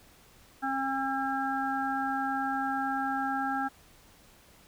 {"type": "harmonic tone", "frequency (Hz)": 269.1, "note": "C4", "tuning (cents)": 49, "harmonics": [1, 3, 5, 6], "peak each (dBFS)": [-34, -31, -35, -36], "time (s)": [0.62, 3.69], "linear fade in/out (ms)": 20, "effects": ["pink hiss -58 dBFS RMS until 4.67 s"]}